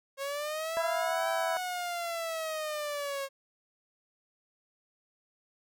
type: linear two-way sweep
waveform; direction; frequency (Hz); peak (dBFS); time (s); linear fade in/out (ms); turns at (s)
sawtooth; up then down; 542 to 770 to 542; -29; 0.17-3.29; 50; 1.29
type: harmonic tone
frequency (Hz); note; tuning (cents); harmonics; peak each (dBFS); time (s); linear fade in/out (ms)
329.6; E4; 0; 2 / 3 / 4 / 5; -31 / -36 / -39 / -40; 0.77-1.57; 0
effects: none